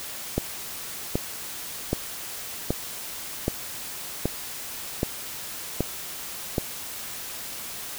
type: click train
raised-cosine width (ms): 2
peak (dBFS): -9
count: 9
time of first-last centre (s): 0.38-6.582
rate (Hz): 1.29
effects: white hiss -36 dBFS RMS until 7.98 s